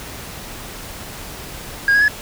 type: tone with pitch steps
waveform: sine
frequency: 1628 / 1658 / 1702 Hz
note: G#6 / G#6 / G#6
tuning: -35 / -3 / +42 cents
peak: -8 dBFS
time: 1.88-2.081 s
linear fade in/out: 2 ms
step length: 67 ms
effects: tanh soft clip ceiling -10 dBFS + pink hiss -33 dBFS RMS until 2.21 s

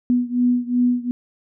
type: beating tone pair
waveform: sine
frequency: 244.7 / 247.4 Hz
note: B3 / B3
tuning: -16 / +3 cents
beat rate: 2.7 Hz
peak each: -18 / -20 dBFS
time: 0.1-1.11 s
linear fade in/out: 0 ms
effects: none

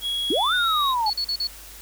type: tone with pitch glide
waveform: triangle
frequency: 3322 to 3794 Hz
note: G#7 to A#7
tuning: 0 to +30 cents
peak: -22 dBFS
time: 0.01-0.95 s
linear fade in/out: 50 ms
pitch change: +230 cents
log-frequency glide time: 0.34-0.67 s
type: linear two-way sweep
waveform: sine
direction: up then down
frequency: 247.3 to 1501 to 820 Hz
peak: -20 dBFS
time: 0.3-1.1 s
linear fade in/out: 5 ms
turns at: 0.54 s
type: tone bursts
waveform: sine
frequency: 4400 Hz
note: C#8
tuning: 14 cents flat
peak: -22 dBFS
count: 4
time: 1.06-1.472 s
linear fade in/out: 5 ms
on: 73 ms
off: 40 ms
effects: added 50 Hz sine -46 dBFS peak until 1.81 s + white hiss -43 dBFS RMS until 1.81 s

